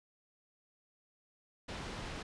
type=low-pass noise; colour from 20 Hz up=pink; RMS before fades=-43 dBFS; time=1.68-2.23 s; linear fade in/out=10 ms; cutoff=4600 Hz; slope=12 dB/octave; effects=resampled to 24000 Hz